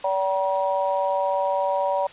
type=harmonic tone; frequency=191.4 Hz; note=G3; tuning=41 cents flat; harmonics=3 / 4 / 5; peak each=-23 / -27 / -25 dBFS; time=0.04-2.07 s; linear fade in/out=5 ms; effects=white hiss -44 dBFS RMS until 2.12 s + resampled to 8000 Hz